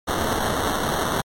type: noise with sample-and-hold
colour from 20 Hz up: white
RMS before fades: -23 dBFS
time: 0.07-1.22 s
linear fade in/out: 20 ms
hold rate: 2450 Hz
effects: MP3 64 kbps